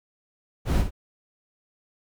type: noise with echo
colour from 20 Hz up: brown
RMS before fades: -21 dBFS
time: 0.65-0.85 s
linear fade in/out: 50 ms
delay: 59 ms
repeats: 1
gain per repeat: -8 dB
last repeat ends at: 0.909 s
effects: none